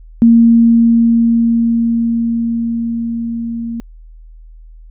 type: tone with level ramp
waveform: sine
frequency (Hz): 231.5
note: A#3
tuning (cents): -12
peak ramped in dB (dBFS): -3 to -19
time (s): 0.22-3.8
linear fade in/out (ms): 0
effects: added 40 Hz sine -34 dBFS peak until 4.9 s